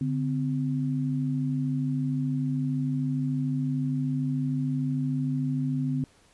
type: tone pair together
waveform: sine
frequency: 144.3 / 257.6 Hz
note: D3 / C4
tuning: -30 / -27 cents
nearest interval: minor seventh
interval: 1003 cents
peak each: -27 / -28 dBFS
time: 0.01-6.04 s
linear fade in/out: 2 ms
effects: pink hiss -60 dBFS RMS until 6.33 s + resampled to 24000 Hz